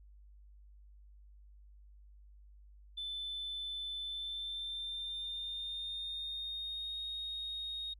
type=tone with pitch glide; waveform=sine; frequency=3520 to 3729 Hz; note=A7 to A#7; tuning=0 to 0 cents; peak=-37 dBFS; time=2.97-7.94 s; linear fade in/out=10 ms; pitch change=+100 cents; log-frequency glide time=4.02-7 s; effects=tanh soft clip ceiling -34 dBFS + added 50 Hz sine -55 dBFS peak until 7.99 s